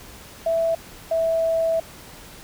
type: tone pair in turn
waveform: sine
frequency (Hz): 660 / 655.1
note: E5 / E5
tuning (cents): +2 / -11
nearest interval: unison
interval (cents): 13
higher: first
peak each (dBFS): -18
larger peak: neither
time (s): 0.46-0.75 / 1.11-1.8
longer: second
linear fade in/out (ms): 5
effects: pink hiss -43 dBFS RMS until 2.43 s